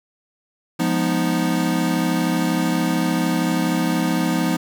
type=chord; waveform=square; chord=F half-diminished seventh; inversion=none; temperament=equal; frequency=174.61 / 207.7 / 246.9 / 311.1 Hz; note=F3 / Ab3 / Cb4 / Eb4; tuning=0 / 0 / 0 / 0 cents; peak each=-23 / -28 / -24 / -24 dBFS; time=0.79-4.57 s; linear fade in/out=10 ms; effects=8-bit